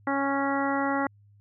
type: harmonic tone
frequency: 276.9 Hz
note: C#4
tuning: 2 cents flat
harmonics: 1 / 2 / 3 / 4 / 5 / 6 / 7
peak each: -28 / -32 / -30 / -33 / -33 / -39 / -35 dBFS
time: 0.07-1.07 s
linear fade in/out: 2 ms
effects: added 102 Hz sine -54 dBFS peak until 1.4 s